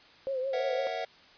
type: tone with vibrato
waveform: sine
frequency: 527 Hz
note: C5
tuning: 12 cents sharp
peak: -29 dBFS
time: 0.27-0.87 s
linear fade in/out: 0 ms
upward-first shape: triangle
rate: 5.9 Hz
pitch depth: 77 cents each way
type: chord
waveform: square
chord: F# dominant seventh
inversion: first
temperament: equal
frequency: 466.2 / 554.4 / 659.3 / 740 Hz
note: A#4 / C#5 / E5 / F#5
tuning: 0 / 0 / 0 / 0 cents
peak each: -41 / -40 / -37 / -37 dBFS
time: 0.53-1.05 s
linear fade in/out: 5 ms
effects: white hiss -56 dBFS RMS until 1.37 s + resampled to 11025 Hz